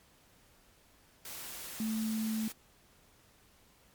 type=tone in noise; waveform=sine; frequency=220 Hz; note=A3; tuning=in tune; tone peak=-31 dBFS; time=1.8-2.48 s; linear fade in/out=2 ms; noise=white; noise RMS=-44 dBFS; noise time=1.25-2.52 s; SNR=+10 dB; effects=pink hiss -64 dBFS RMS until 3.94 s + MP3 96 kbps